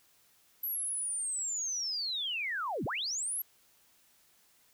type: linear two-way sweep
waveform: sine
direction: down then up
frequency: 11910 to 90.3 to 11910 Hz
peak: -32 dBFS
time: 0.63-3.42 s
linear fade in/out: 5 ms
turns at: 2.85 s
effects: white hiss -66 dBFS RMS until 4.73 s